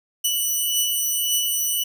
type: beating tone pair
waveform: 10% pulse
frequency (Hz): 2962 / 2963.8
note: F#7 / F#7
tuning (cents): +1 / +2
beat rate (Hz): 1.8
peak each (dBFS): -18 / -13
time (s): 0.24-1.84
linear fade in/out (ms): 10
effects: none